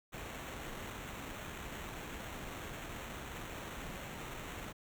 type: noise with sample-and-hold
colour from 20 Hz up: pink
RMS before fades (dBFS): -45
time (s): 0.12-4.73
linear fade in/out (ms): 20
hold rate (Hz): 4900
effects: none